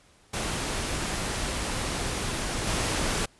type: noise with level steps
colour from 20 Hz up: pink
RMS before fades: -30 / -27 dBFS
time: 0.33-3.26 s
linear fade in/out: 10 ms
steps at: 2.67 s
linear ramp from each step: 5 ms
effects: pink hiss -59 dBFS RMS until 3.39 s + resampled to 24000 Hz